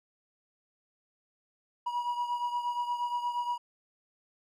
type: beating tone pair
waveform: triangle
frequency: 964 / 972.5 Hz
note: B5 / B5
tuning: -42 / -27 cents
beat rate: 8.5 Hz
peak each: -29 / -35 dBFS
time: 1.86-3.58 s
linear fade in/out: 10 ms
effects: none